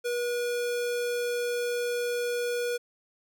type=tone; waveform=square; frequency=482.9 Hz; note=B4; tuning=39 cents flat; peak=-28 dBFS; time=0.04-2.78 s; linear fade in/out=20 ms; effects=none